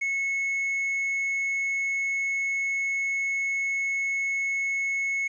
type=tone; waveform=triangle; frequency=2193 Hz; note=C#7; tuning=19 cents flat; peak=-23 dBFS; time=0.01-5.28 s; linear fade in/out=10 ms; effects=resampled to 22050 Hz + 10-bit